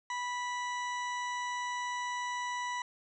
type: harmonic tone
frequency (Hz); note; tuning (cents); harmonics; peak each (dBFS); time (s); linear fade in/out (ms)
983; B5; -8; 1 / 2 / 3 / 4 / 6 / 7 / 8; -35 / -39 / -49 / -48 / -49 / -56 / -57; 0.1-2.82; 2
effects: none